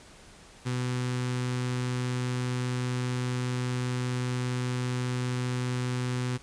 sawtooth tone with notch filter, 125 Hz, B2, 21 cents sharp, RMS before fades -30 dBFS, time 0.65-6.38 s, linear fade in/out 20 ms, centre 650 Hz, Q 1.4, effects pink hiss -52 dBFS RMS until 6.42 s + resampled to 22050 Hz

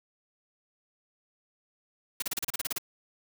white noise bursts, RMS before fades -31 dBFS, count 11, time 2.2-2.783 s, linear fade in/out 5 ms, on 23 ms, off 33 ms, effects none

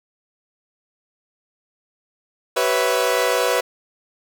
sawtooth chord, C# half-diminished seventh, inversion second, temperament equal with one note detuned, 382.4 / 493.9 / 554.4 / 659.3 Hz, G4 / B4 / C#5 / E5, -43 / 0 / 0 / 0 cents, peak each -22 / -16 / -20 / -20 dBFS, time 2.56-3.61 s, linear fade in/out 10 ms, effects none

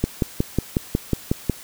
click train, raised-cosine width 3 ms, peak -5 dBFS, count 9, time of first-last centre 0.04-1.497 s, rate 5.49 Hz, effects white hiss -41 dBFS RMS until 1.63 s

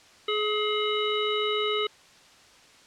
harmonic tone, 423.2 Hz, G#4, 33 cents sharp, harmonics 1 / 3 / 5 / 7 / 9, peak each -27 / -31 / -34 / -31 / -33 dBFS, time 0.28-1.87 s, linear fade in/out 5 ms, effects white hiss -54 dBFS RMS until 2.86 s + low-pass 6000 Hz 12 dB/octave

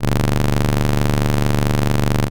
sawtooth ring-modulated tone, 73.4 Hz, D2, in tune, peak -7 dBFS, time 0-2.3 s, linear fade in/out 50 ms, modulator 49 Hz, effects none

